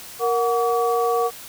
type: tone cluster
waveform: sine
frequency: 467.8 / 734 / 1142 Hz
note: A#4 / F#5 / D6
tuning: +6 / -14 / -49 cents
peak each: -20 / -23 / -24 dBFS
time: 0.19-1.31 s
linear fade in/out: 50 ms
effects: white hiss -39 dBFS RMS until 1.48 s